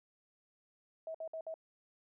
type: tone bursts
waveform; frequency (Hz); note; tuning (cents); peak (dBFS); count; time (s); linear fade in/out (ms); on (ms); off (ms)
sine; 644; E5; -41; -39; 4; 1.07-1.541; 2; 75; 57
effects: none